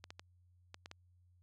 clicks, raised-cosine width 0.2 ms, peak -30 dBFS, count 6, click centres 0.041 / 0.105 / 0.195 / 0.744 / 0.859 / 0.914 s, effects added 89 Hz sine -65 dBFS peak until 1.42 s

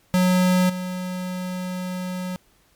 square tone with level steps, 182.7 Hz, F#3, 22 cents flat, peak -16 / -27 dBFS, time 0.14-2.36 s, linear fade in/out 0 ms, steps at 0.69 s, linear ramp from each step 10 ms, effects pink hiss -60 dBFS RMS until 2.75 s + MP3 96 kbps

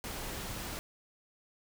pink noise, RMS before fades -40 dBFS, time 0.04-0.79 s, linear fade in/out 0 ms, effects none

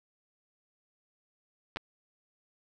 clicks, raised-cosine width 0.3 ms, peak -19 dBFS, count 2, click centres 1.761 / 1.77 s, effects none

